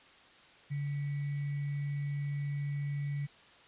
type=tone with sample-and-hold; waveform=sine; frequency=143 Hz; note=D3; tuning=46 cents flat; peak=-32 dBFS; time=0.7-3.27 s; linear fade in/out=20 ms; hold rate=2100 Hz; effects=white hiss -58 dBFS RMS until 3.67 s + resampled to 8000 Hz